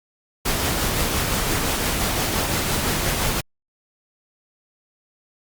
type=noise with tremolo; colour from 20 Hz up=pink; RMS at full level=-21 dBFS; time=0.45-3.41 s; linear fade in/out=10 ms; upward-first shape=triangle; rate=5.8 Hz; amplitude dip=30%; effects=Opus 48 kbps